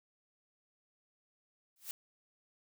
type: noise with exponential growth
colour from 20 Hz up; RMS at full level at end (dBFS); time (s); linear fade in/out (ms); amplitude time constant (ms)
blue; -37; 1.76-1.91; 1; 31
effects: none